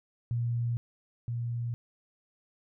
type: tone pair in turn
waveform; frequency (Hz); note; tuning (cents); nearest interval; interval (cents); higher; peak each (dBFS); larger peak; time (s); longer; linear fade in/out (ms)
sine; 118.6 / 118.6; A#2 / A#2; +30 / +30; unison; 0; neither; -27 / -30; first; 0.31-0.77 / 1.28-1.74; neither; 0
effects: none